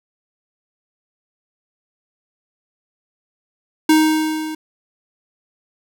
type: tone with level ramp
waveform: square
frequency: 312.4 Hz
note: D#4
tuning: 7 cents sharp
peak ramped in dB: -9 to -26 dBFS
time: 3.89-4.55 s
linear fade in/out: 5 ms
effects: none